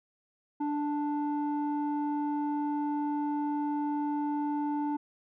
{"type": "tone with low-pass filter", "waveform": "square", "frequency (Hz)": 293.7, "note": "D4", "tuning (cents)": 0, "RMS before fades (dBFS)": -31, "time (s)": [0.6, 4.97], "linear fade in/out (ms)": 10, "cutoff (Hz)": 740, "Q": 4.5, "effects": []}